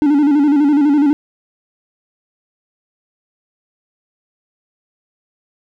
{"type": "tone with vibrato", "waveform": "triangle", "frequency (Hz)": 290.1, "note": "D4", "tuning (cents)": -21, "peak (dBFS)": -7, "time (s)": [0.02, 1.13], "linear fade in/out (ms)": 0, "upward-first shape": "square", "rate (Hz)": 12, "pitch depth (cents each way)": 66, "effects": []}